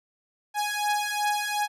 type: beating tone pair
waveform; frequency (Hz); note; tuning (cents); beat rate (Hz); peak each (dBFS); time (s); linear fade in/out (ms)
sawtooth; 830.6 / 833.3; G#5 / G#5; 0 / +6; 2.7; -24 / -24; 0.54-1.68; 50
effects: resampled to 32000 Hz